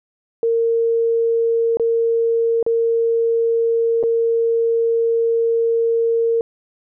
sine tone with dropouts, 460 Hz, A#4, 23 cents flat, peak -14 dBFS, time 0.43-6.41 s, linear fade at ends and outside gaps 1 ms, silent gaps 1.771-1.797 / 2.628-2.664 / 4.029-4.036 s, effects none

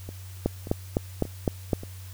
two click trains, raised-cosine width 2 ms, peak -24 / -9 dBFS, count 4 / 6, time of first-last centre 0.09-1.834 / 0.46-1.732 s, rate 1.72 / 3.93 Hz, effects added 93 Hz sine -39 dBFS peak until 2.13 s + white hiss -50 dBFS RMS until 2.13 s

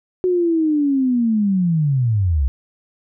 sine linear sweep, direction down, 370 to 61.74 Hz, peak -14 dBFS, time 0.24-2.48 s, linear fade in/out 0 ms, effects none

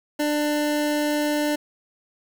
25% pulse tone, 297.1 Hz, D4, 20 cents sharp, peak -17 dBFS, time 0.19-1.56 s, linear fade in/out 10 ms, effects 8-bit

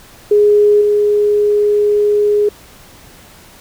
sine tone with level steps, 415.3 Hz, G#4, in tune, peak -6 / -9 dBFS, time 0.31-2.49 s, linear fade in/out 5 ms, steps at 0.81 s, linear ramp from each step 5 ms, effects pink hiss -41 dBFS RMS until 3.6 s

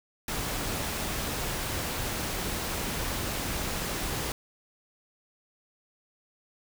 pink noise, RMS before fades -32 dBFS, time 0.28-4.32 s, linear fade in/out 2 ms, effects none

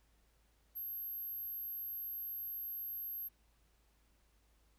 sine tone, 12544 Hz, G9, in tune, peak -40 dBFS, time 0.75-3.29 s, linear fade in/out 20 ms, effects added 54 Hz sine -70 dBFS peak until 4.78 s + pink hiss -75 dBFS RMS until 4.78 s

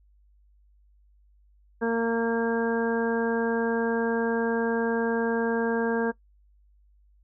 harmonic tone, 230 Hz, A#3, 23 cents flat, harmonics 1 / 2 / 3 / 4 / 5 / 6 / 7, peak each -27 / -25 / -37 / -34 / -41 / -42 / -33 dBFS, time 1.81-6.12 s, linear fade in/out 20 ms, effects noise-tail reverb RT60 0.1 s tail -20 dB re dry + added 50 Hz sine -57 dBFS peak until 7.23 s

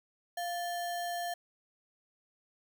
sine tone with sample-and-hold, 697 Hz, F5, 4 cents flat, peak -33 dBFS, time 0.37-1.34 s, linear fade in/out 5 ms, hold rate 2450 Hz, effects none

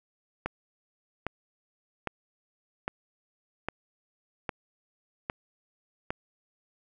click train, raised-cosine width 0.5 ms, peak -15 dBFS, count 8, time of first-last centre 0.46-6.105 s, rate 1.24 Hz, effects none

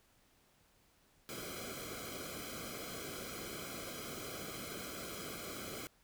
pink noise with comb filter, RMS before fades -45 dBFS, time 1.29-5.87 s, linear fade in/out 0 ms, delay 1.1 ms, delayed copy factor -1, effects pink hiss -70 dBFS RMS until 6.03 s

